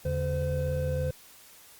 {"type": "tone cluster", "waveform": "triangle", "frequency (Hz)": [81.4, 144.3, 512], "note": ["E2", "D3", "C5"], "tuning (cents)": [-21, -30, -38], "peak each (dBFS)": -29, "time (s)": [0.05, 1.11], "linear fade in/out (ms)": 5, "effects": ["white hiss -53 dBFS RMS until 1.79 s", "Opus 48 kbps"]}